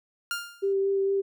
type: tone with exponential decay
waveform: sawtooth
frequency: 1403 Hz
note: F6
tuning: 8 cents sharp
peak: -22 dBFS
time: 0.31-0.73 s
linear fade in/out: 1 ms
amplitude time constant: 90 ms
type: tone with vibrato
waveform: sine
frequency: 392 Hz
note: G4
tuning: in tune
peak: -22 dBFS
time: 0.62-1.22 s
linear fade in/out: 20 ms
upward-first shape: sine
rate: 4.4 Hz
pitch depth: 11 cents each way
effects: none